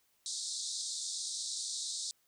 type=band-pass noise; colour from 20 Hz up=pink; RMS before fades=-39 dBFS; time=0.26-2.11 s; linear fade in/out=0 ms; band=3700 to 9100 Hz; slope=96 dB/octave; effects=white hiss -73 dBFS RMS until 2.27 s

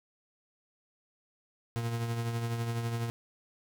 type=tone with tremolo; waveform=40% pulse; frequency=116.54 Hz; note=A#2; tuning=in tune; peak=-28 dBFS; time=1.76-3.1 s; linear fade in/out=0 ms; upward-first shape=triangle; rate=12 Hz; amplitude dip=50%; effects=none

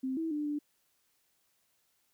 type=tone with pitch steps; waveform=sine; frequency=261.9 / 324.7 / 297.6 / 294.2 Hz; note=C4 / E4 / D4 / D4; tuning=+2 / -26 / +23 / +3 cents; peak=-31 dBFS; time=0.03-0.59 s; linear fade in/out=10 ms; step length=140 ms; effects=white hiss -74 dBFS RMS until 2.13 s

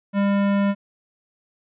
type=tone with hard clipping; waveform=sine; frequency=200 Hz; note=G3; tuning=35 cents sharp; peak=-19 dBFS; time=0.13-0.75 s; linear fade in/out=50 ms; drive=18 dB; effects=resampled to 8000 Hz

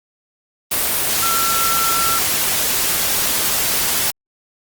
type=tone in noise; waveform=sine; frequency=1348 Hz; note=E6; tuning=38 cents sharp; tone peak=-19 dBFS; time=1.22-2.19 s; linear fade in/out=10 ms; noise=white; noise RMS=-18 dBFS; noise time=0.71-4.11 s; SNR=-4 dB; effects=Opus 32 kbps

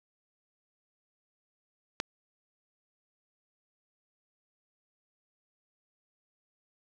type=click; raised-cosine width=0.2 ms; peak=-12 dBFS; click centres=2.001 s; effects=none

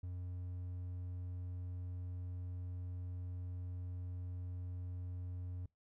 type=tone; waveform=triangle; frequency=90 Hz; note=F#2; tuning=47 cents flat; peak=-39 dBFS; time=0.03-5.66 s; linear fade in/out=5 ms; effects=noise-tail reverb RT60 0.2 s tail -25 dB re dry

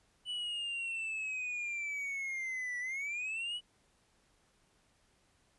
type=linear two-way sweep; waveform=triangle; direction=down then up; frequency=2976 to 1947 to 2976 Hz; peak=-34 dBFS; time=0.25-3.61 s; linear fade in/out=50 ms; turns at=2.79 s; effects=pink hiss -71 dBFS RMS until 5.58 s + resampled to 24000 Hz

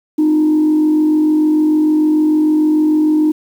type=tone with frequency modulation; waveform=sine; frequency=307.5 Hz; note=D#4; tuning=20 cents flat; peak=-8 dBFS; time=0.18-3.32 s; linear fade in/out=10 ms; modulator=46.7 Hz; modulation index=0.31; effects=tanh soft clip ceiling -6 dBFS + 7-bit

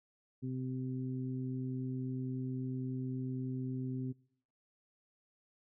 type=harmonic tone; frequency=129.1 Hz; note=C3; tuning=23 cents flat; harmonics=1 / 2 / 3; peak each=-38 / -39 / -49 dBFS; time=0.42-4.13 s; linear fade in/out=20 ms; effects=noise-tail reverb RT60 0.7 s tail -24 dB re dry

